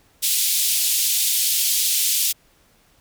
white band-pass noise, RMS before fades -20 dBFS, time 0.22-2.33 s, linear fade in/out 20 ms, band 2900 to 16000 Hz, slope 24 dB/octave, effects pink hiss -58 dBFS RMS until 3 s

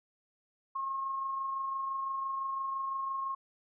sine tone with amplitude modulation, 1079 Hz, C#6, 47 cents flat, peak -31 dBFS, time 0.75-3.35 s, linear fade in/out 10 ms, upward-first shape sine, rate 25.9 Hz, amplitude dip 30%, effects none

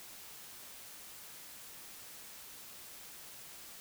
silence, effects white hiss -51 dBFS RMS until 3.8 s

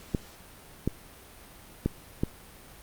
clicks, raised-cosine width 3 ms, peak -12 dBFS, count 4, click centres 0.148 / 0.876 / 1.86 / 2.235 s, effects pink hiss -50 dBFS RMS until 2.82 s + Opus 48 kbps

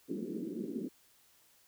pink band-pass noise, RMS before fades -39 dBFS, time 0.08-0.89 s, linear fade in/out 20 ms, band 190 to 410 Hz, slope 48 dB/octave, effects white hiss -66 dBFS RMS until 1.67 s

